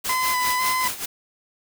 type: noise with tremolo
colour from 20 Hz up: white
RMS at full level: -26 dBFS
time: 0.04-1.06 s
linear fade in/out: 10 ms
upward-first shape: sine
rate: 5.1 Hz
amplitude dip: 75%
type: tone with vibrato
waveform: 30% pulse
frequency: 1011 Hz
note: B5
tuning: 40 cents sharp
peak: -18 dBFS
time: 0.09-0.88 s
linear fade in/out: 5 ms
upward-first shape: square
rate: 2 Hz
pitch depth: 19 cents each way
effects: none